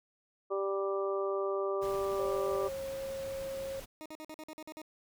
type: harmonic tone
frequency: 196 Hz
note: G3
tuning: in tune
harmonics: 2 / 3 / 4 / 5 / 6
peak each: -32 / -36 / -46 / -46 / -39 dBFS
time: 0.5-2.69 s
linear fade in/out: 20 ms
type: noise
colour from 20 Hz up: pink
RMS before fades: -48 dBFS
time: 1.81-3.86 s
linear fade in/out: 20 ms
type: tone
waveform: sine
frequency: 541 Hz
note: C#5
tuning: 42 cents flat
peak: -36 dBFS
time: 2.19-3.8 s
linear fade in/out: 5 ms
type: tone bursts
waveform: 20% pulse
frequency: 311.1 Hz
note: D#4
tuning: in tune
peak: -38 dBFS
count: 9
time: 4.01-4.817 s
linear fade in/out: 0 ms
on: 47 ms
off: 48 ms
effects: none